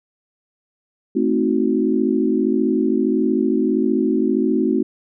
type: chord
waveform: sine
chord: A diminished seventh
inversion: none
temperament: equal with one note detuned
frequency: 220 / 261.6 / 316.9 / 370 Hz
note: A3 / C4 / Eb4 / Gb4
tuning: 0 / 0 / +32 / 0 cents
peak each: -21 / -20 / -21 / -21 dBFS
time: 1.15-4.83 s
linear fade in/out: 10 ms
effects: none